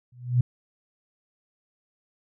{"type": "tone with exponential growth", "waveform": "sine", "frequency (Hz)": 123.47, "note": "B2", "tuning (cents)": 0, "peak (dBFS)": -14, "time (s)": [0.12, 0.41], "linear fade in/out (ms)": 5, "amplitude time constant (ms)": 63, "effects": []}